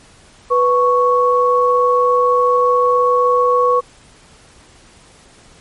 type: tone pair together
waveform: sine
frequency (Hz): 493.9 / 1108.7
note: B4 / C#6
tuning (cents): 0 / 0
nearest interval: octave + major second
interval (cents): 1400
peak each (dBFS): -13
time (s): 0.5-3.81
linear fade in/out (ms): 20
effects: pink hiss -46 dBFS RMS until 5.6 s + MP3 48 kbps